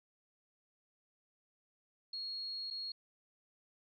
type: tone with dropouts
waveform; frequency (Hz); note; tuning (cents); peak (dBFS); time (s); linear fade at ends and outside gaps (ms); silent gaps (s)
sine; 4300; C8; +47; -39; 2.13-2.92; 5; 2.703-2.708
effects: none

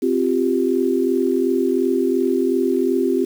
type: chord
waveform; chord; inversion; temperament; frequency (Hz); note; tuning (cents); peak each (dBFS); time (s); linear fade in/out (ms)
sine; C suspended fourth; none; equal; 261.6 / 349.2 / 392; C4 / F4 / G4; 0 / 0 / 0; -20; 0.02-3.25; 10
effects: 7-bit

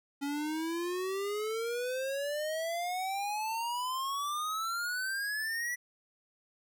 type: exponential sweep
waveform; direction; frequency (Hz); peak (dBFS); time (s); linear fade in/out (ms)
square; up; 278.7 to 1968; -33; 0.21-5.76; 20
effects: none

